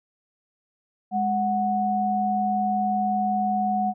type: tone pair together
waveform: sine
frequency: 207.3 / 738.1 Hz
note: G#3 / F#5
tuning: -3 / -4 cents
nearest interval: octave + minor seventh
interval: 2199 cents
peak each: -26 / -22 dBFS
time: 1.11-3.94 s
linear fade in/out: 50 ms
effects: none